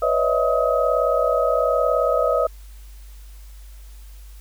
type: tone cluster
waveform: sine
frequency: 495.8 / 557 / 615 / 654 / 1266 Hz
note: B4 / C#5 / D#5 / E5 / D#6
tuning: +7 / +8 / -20 / -14 / +30 cents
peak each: -23 dBFS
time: 0.02-2.47 s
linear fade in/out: 5 ms
effects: added 50 Hz sine -38 dBFS peak until 4.4 s + white hiss -53 dBFS RMS until 4.4 s